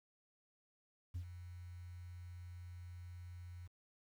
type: tone with ADSR envelope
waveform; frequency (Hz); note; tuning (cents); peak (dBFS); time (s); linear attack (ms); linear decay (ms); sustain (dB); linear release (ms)
sine; 88.1; F2; +16; -36; 1.14-3.68; 18; 81; -12; 17
effects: tanh soft clip ceiling -38 dBFS + 11-bit